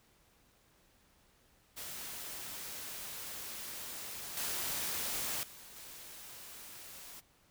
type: noise with level steps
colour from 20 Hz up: white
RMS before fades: -44 / -37 / -53 / -50 dBFS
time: 1.76-7.21 s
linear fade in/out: 20 ms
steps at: 4.37 / 5.43 / 5.76 s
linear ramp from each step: 2 ms
effects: pink hiss -68 dBFS RMS until 7.5 s